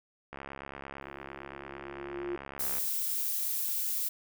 click train, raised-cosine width 0.5 ms, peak -26 dBFS, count 170, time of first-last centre 0.33-2.783 s, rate 68.9 Hz
sine tone with exponential growth, 351.4 Hz, F4, 11 cents sharp, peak -31 dBFS, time 1.02-2.36 s, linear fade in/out 5 ms, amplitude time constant 290 ms
violet noise, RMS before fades -32 dBFS, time 2.59-4.09 s, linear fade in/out 10 ms
effects none

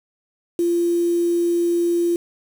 sine tone with quantisation, 343.9 Hz, F4, 27 cents flat, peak -16 dBFS, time 0.59-2.16 s, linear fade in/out 2 ms, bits 6, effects none

